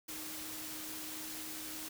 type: tone in noise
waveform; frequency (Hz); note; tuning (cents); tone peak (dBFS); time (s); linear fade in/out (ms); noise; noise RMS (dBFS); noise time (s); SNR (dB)
sine; 311.1; D#4; 0; -50; 0.08-1.89; 10; white; -44; 0.08-1.89; -9
effects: none